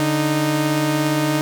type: tone pair together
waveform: sawtooth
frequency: 145.92 / 309.2 Hz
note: D3 / D#4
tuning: -11 / -11 cents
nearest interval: octave + minor second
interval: 1300 cents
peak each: -17 / -15 dBFS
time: 0-1.41 s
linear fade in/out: 0 ms
effects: none